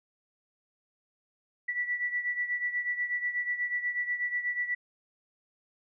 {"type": "beating tone pair", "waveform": "sine", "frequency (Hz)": [1956, 1964.2], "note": ["B6", "B6"], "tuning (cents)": [-17, -10], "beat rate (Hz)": 8.2, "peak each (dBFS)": [-30, -35], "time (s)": [1.68, 4.75], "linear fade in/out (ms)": 10, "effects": []}